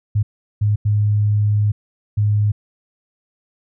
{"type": "tone bursts at uneven times", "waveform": "sine", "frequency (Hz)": 104.5, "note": "G#2", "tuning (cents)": 11, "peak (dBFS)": -13, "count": 4, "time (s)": [[0.15, 0.23], [0.61, 0.76], [0.85, 1.72], [2.17, 2.52]], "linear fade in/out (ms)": 10, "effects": []}